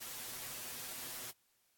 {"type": "noise with comb filter", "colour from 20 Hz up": "white", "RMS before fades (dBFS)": -45, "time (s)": [0, 1.32], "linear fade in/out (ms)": 20, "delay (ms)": 8, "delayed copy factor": 0.7, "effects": ["white hiss -75 dBFS RMS until 1.77 s", "AAC 64 kbps"]}